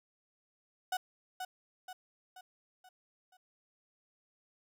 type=tone with echo; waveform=35% pulse; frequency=740 Hz; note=F#5; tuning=in tune; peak=-30 dBFS; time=0.92-0.97 s; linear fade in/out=5 ms; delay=480 ms; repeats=5; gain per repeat=-6 dB; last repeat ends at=3.37 s; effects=none